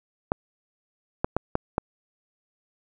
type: clicks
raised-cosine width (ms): 1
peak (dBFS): -8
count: 5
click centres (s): 0.319 / 1.245 / 1.366 / 1.554 / 1.781
effects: none

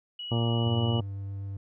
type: tone with pitch glide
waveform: sine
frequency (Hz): 2921 to 2938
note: F#7 to F#7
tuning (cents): -23 to -13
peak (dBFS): -35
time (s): 0.19-1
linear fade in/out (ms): 5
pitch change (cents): +10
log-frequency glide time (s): 0.49-0.67
type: harmonic tone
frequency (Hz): 116.54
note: A#2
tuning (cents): 0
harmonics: 1 / 2 / 3 / 4 / 5 / 6 / 7 / 8 / 10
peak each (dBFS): -25 / -31 / -35 / -37 / -39 / -41 / -42 / -43 / -45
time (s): 0.31-1.01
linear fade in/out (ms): 10
type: tone with vibrato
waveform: triangle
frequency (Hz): 98.6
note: G2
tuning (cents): +11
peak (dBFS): -31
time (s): 0.66-1.57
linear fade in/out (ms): 5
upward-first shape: triangle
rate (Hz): 8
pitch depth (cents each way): 8
effects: none

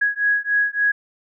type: beating tone pair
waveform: sine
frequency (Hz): 1661.2 / 1664.7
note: G#6 / G#6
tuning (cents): 0 / +4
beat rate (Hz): 3.5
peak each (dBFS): -20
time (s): 0.01-0.92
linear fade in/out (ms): 10
effects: none

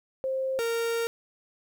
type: tone pair in turn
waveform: sine / 45% pulse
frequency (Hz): 528 / 462.6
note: C5 / A#4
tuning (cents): +16 / -13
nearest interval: major second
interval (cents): 229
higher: first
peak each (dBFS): -26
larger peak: neither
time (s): 0.24-0.59 / 0.59-1.07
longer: second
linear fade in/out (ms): 0
effects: 11-bit

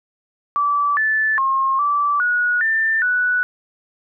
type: tone with pitch steps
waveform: sine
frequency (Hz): 1157 / 1750 / 1073 / 1161 / 1457 / 1785 / 1479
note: D6 / A6 / C6 / D6 / F#6 / A6 / F#6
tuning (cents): -26 / -10 / +43 / -20 / -27 / +24 / -1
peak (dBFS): -15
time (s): 0.56-3.43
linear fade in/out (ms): 0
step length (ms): 410
effects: none

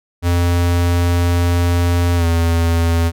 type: tone with pitch glide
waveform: square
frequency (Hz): 87 to 83.84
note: F2 to E2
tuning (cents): -6 to +30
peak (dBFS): -13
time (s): 0.22-3.12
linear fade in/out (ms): 50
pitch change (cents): -64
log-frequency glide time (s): 2.16-2.25
effects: none

